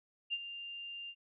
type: tone with ADSR envelope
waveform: sine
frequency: 2794 Hz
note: F7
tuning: in tune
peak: -31 dBFS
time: 0.3-1.15 s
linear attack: 31 ms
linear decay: 45 ms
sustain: -11 dB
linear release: 59 ms
effects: none